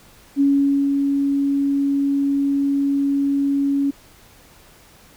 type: tone with ADSR envelope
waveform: sine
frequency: 279.4 Hz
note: C#4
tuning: 14 cents sharp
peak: -12 dBFS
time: 0.36-3.91 s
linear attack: 45 ms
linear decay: 490 ms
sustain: -4 dB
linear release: 11 ms
effects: pink hiss -49 dBFS RMS until 5.16 s